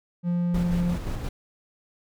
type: tone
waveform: triangle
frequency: 174.61 Hz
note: F3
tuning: in tune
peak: -20 dBFS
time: 0.23-0.98 s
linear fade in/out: 50 ms
type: noise with tremolo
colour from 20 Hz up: brown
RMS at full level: -29 dBFS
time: 0.54-1.29 s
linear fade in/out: 5 ms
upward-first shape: square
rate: 5.7 Hz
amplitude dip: 35%
effects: none